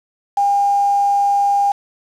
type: tone with quantisation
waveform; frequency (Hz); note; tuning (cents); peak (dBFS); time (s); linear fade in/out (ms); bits
sine; 805; G5; +46; -12; 0.37-1.72; 5; 5
effects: low-pass 7000 Hz 12 dB/octave